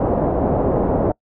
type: low-pass noise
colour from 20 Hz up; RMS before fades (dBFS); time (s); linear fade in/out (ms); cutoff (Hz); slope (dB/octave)
white; -18; 0-1.12; 5; 690; 24
effects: noise-tail reverb RT60 0.1 s tail -25 dB re dry